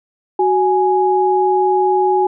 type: tone pair together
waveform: sine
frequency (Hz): 372.5 / 833.1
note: F#4 / G#5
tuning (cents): +12 / +5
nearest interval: octave + major second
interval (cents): 1393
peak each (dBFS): -14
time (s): 0.39-2.27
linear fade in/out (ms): 5
effects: none